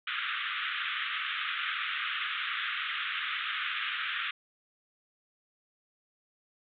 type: band-pass noise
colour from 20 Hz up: pink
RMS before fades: -34 dBFS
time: 0.07-4.31 s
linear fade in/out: 5 ms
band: 1200 to 3600 Hz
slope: 96 dB/octave
effects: none